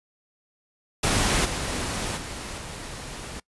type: noise with level steps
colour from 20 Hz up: pink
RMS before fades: -22 / -29 / -35 / -37 dBFS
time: 1.03-3.4 s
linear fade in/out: 5 ms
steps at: 1.44 / 2.16 / 2.57 s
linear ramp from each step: 20 ms
effects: noise-tail reverb RT60 0.1 s tail -23 dB re dry + resampled to 24000 Hz